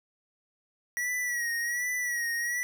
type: tone with vibrato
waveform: square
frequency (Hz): 1924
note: B6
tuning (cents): -46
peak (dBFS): -29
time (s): 0.97-2.63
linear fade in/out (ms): 0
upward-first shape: sine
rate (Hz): 1.3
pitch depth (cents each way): 56
effects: none